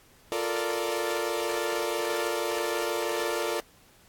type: chord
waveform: sawtooth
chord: Bb major seventh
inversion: second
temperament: equal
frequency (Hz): 349.2 / 440 / 466.2 / 587.3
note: F4 / A4 / Bb4 / D5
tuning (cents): 0 / 0 / 0 / 0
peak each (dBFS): -29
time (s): 0.32-3.6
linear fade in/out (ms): 0
effects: pink hiss -58 dBFS RMS until 4.08 s + AAC 64 kbps